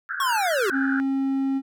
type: band-pass noise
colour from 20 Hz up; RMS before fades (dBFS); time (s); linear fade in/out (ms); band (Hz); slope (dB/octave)
white; -29; 0.09-1; 0; 1400 to 1600; 96
type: linear sweep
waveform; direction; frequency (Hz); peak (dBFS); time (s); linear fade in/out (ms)
square; down; 1126 to 355.7; -22; 0.2-0.7; 2
type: tone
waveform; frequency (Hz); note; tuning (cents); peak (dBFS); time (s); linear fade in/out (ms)
triangle; 270.1; C#4; -45; -19; 0.71-1.62; 50
effects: none